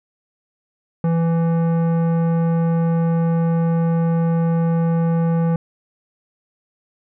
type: tone with tanh clipping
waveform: triangle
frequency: 166.3 Hz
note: E3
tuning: 16 cents sharp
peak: -17 dBFS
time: 1.04-5.56 s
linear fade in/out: 2 ms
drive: 18 dB
effects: none